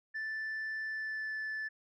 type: tone with pitch glide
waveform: sine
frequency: 1760 to 1745.8 Hz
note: A6 to A6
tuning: 0 to -14 cents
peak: -33 dBFS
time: 0.14-1.69 s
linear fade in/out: 20 ms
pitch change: -14 cents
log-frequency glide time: 0.84-1.36 s
effects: tanh soft clip ceiling -34 dBFS